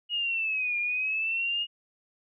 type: linear two-way sweep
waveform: sine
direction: down then up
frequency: 2891 to 2400 to 2868 Hz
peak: -26 dBFS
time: 0.09-1.67 s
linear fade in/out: 50 ms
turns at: 0.78 s
effects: none